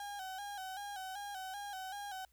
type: tone with vibrato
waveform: 35% pulse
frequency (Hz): 784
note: G5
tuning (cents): 0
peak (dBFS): -40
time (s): 0-2.25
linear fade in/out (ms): 2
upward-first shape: square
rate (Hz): 2.6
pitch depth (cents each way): 63
effects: added 60 Hz sine -70 dBFS peak until 2.32 s + white hiss -75 dBFS RMS until 2.32 s